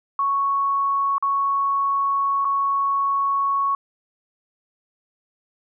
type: tone with dropouts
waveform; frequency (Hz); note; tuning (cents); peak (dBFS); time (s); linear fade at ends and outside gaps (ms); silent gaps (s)
sine; 1108.7; C#6; 0; -18; 0.19-3.75; 2; 1.182-1.225 / 2.447-2.451
effects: none